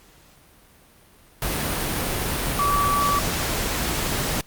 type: tone in noise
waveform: sine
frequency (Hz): 1149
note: D6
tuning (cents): -38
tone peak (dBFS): -19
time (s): 2.59-3.19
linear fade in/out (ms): 2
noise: pink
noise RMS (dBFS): -25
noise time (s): 1.42-4.41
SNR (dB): +3
effects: pink hiss -53 dBFS RMS until 4.46 s + Opus 48 kbps